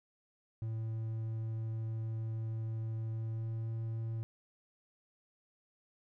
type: tone with pitch glide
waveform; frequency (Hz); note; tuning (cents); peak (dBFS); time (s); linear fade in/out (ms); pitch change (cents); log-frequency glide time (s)
triangle; 111.7 to 112.93; A2 to A2; +27 to +46; -33; 0.62-4.23; 0; +19; 3.13-3.65
effects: none